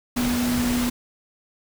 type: tone in noise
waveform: sine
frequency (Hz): 244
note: B3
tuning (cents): -21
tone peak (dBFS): -21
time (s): 0.16-0.9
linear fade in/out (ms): 10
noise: pink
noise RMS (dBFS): -28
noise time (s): 0.16-0.9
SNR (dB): +4
effects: none